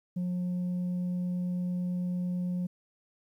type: tone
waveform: sine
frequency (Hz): 179.1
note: F3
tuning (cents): +44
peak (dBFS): -26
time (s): 0.16-2.67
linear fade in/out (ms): 10
effects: tanh soft clip ceiling -28 dBFS + 11-bit